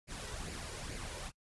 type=noise with flanger; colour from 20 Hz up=pink; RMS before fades=-43 dBFS; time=0.07-1.32 s; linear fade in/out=50 ms; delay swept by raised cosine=0.41 to 2.11 ms; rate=2.3 Hz; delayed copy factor=+0.55; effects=noise-tail reverb RT60 0.1 s tail -25 dB re dry + resampled to 24000 Hz